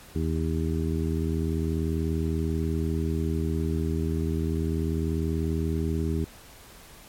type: harmonic tone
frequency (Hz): 80.3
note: E2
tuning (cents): -45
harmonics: 1 / 2 / 3 / 4 / 5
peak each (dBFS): -27 / -30 / -32 / -33 / -34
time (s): 0.15-6.25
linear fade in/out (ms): 10
effects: pink hiss -49 dBFS RMS until 7.08 s + MP3 64 kbps